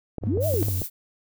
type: clicks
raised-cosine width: 2 ms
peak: -17 dBFS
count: 7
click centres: 0.183 / 0.237 / 0.373 / 0.54 / 0.626 / 0.684 / 0.818 s
type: tone with vibrato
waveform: triangle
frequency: 96.6 Hz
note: G2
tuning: 25 cents flat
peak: -22 dBFS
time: 0.21-0.84 s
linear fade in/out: 50 ms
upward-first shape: triangle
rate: 5 Hz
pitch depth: 120 cents each way
type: linear two-way sweep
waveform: sine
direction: up then down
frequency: 196 to 665 to 292.6 Hz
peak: -23 dBFS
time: 0.27-0.63 s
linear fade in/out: 0 ms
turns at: 0.47 s
type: noise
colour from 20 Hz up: violet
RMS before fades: -32 dBFS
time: 0.4-0.9 s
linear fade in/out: 50 ms
effects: none